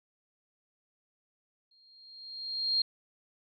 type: tone with exponential growth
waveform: sine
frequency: 4222 Hz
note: C8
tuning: 15 cents sharp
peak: -23 dBFS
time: 1.71-2.82 s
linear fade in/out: 5 ms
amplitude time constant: 240 ms
effects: none